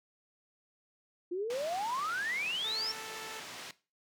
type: exponential sweep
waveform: sine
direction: up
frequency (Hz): 340.8 to 5588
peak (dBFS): -32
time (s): 1.31-2.92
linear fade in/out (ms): 10
type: band-pass noise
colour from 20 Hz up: white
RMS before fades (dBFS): -46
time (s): 1.5-3.71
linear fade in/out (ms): 2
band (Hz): 150 to 4800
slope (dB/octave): 12
type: tone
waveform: 10% pulse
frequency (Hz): 440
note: A4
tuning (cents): 0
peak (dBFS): -35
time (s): 2.64-3.4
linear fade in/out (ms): 5
effects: noise-tail reverb RT60 0.3 s tail -17 dB re dry